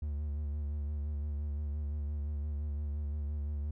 triangle tone with vibrato, 73.42 Hz, D2, in tune, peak -31 dBFS, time 0.02-3.71 s, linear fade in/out 5 ms, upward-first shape sine, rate 5.8 Hz, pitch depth 45 cents each way, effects none

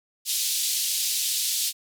pink band-pass noise, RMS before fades -26 dBFS, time 0.25-1.73 s, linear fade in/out 50 ms, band 3500 to 15000 Hz, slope 24 dB/octave, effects none

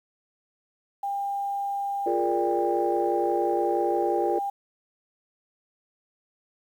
sine tone, 799 Hz, G5, 33 cents sharp, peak -26 dBFS, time 1.03-4.5 s, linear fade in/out 5 ms
sine chord, Bb dominant seventh, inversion second, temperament equal, 349.2 / 415.3 / 466.2 / 587.3 Hz, F4 / Ab4 / Bb4 / D5, 0 / 0 / 0 / 0 cents, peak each -26 / -30 / -29 / -30 dBFS, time 2.06-4.39 s, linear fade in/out 5 ms
effects tanh soft clip ceiling -12 dBFS + 9-bit

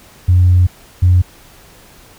sine tone bursts at uneven times, 90.1 Hz, F#2, 45 cents flat, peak -5 dBFS, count 2, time 0.28-0.67 / 1.02-1.22 s, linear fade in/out 10 ms, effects tanh soft clip ceiling -2 dBFS + pink hiss -43 dBFS RMS until 2.18 s

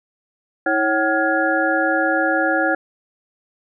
sine tone cluster, 322.6 / 549 / 759 / 1414 / 1670 Hz, E4 / C#5 / F#5 / F6 / G#6, -37 / -17 / +44 / +21 / +9 cents, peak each -22 dBFS, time 0.66-2.75 s, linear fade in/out 5 ms, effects none

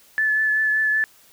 sine tone with vibrato, 1735 Hz, A6, 25 cents flat, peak -17 dBFS, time 0.18-1.04 s, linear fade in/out 0 ms, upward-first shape triangle, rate 5.2 Hz, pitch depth 19 cents each way, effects white hiss -53 dBFS RMS until 1.32 s

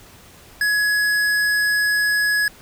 sine tone with tanh clipping, 1682 Hz, G#6, 22 cents sharp, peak -18 dBFS, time 0.61-2.48 s, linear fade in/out 2 ms, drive 17 dB, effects pink hiss -46 dBFS RMS until 2.61 s

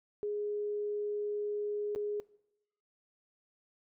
sine tone with dropouts, 415.3 Hz, G#4, in tune, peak -32 dBFS, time 0.23-2.2 s, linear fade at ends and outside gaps 0 ms, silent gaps 1.95-1.96 s, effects noise-tail reverb RT60 0.8 s tail -21 dB re dry

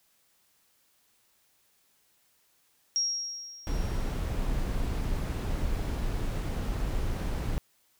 sine tone with exponential decay, 5600 Hz, F8, 4 cents sharp, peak -23 dBFS, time 2.96-4.16 s, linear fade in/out 0 ms, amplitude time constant 260 ms
brown noise, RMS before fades -30 dBFS, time 3.67-7.58 s, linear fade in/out 0 ms
effects white hiss -68 dBFS RMS until 7.99 s

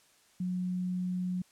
sine tone, 181.6 Hz, F#3, 32 cents flat, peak -30 dBFS, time 0.4-1.42 s, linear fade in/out 5 ms, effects white hiss -64 dBFS RMS until 1.51 s + low-pass 10000 Hz 12 dB/octave

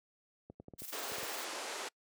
clicks, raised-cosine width 2 ms, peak -35 dBFS, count 8, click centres 0.5 / 0.6 / 0.683 / 0.737 / 0.82 / 1.119 / 1.183 / 1.23 s
blue noise with tremolo, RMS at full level -44 dBFS, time 0.78-1.45 s, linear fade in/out 20 ms, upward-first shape square, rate 20 Hz, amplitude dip 50%
pink band-pass noise, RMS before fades -42 dBFS, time 0.92-1.89 s, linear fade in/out 10 ms, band 380 to 9200 Hz, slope 24 dB/octave
effects noise-tail reverb RT60 0.1 s tail -26 dB re dry + high-pass 80 Hz 12 dB/octave

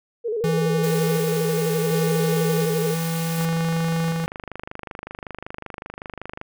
sine tone with vibrato, 446.9 Hz, A4, 27 cents sharp, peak -22 dBFS, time 0.24-2.95 s, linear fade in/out 20 ms, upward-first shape square, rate 12 Hz, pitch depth 90 cents each way
square tone with tremolo, 164.8 Hz, E3, in tune, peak -21 dBFS, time 0.44-4.26 s, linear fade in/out 0 ms, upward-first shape square, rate 0.68 Hz, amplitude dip 25%
white high-pass noise, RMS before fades -34 dBFS, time 0.83-3.46 s, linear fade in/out 10 ms, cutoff 330 Hz, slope 12 dB/octave
click train, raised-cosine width 0.5 ms, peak -18 dBFS, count 77, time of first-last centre 3.41-6.414 s, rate 25.3 Hz
effects none

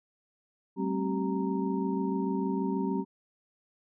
sine tone cluster, 192.9 / 219.3 / 267.1 / 384.2 / 929 Hz, G3 / A3 / C4 / G4 / A#5, -28 / -6 / +36 / -35 / -6 cents, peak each -31 / -38 / -32 / -34 / -38 dBFS, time 0.76-3.05 s, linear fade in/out 50 ms, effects none

